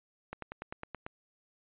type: slowing click train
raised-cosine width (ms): 0.5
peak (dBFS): -24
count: 8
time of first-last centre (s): 0.33-1.065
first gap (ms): 93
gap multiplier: 1.04
effects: resampled to 8000 Hz